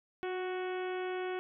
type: harmonic tone with a mistuned harmonic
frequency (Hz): 370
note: F#4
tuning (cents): 0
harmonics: 1 / 2 / 3 / 4 / 5 / 6 / 7 / 8 / 9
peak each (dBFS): -35 / -42 / -48 / -46 / -50 / -50 / -52 / -56 / -56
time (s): 0.23-1.39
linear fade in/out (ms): 0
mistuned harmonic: 1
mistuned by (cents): -20
effects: none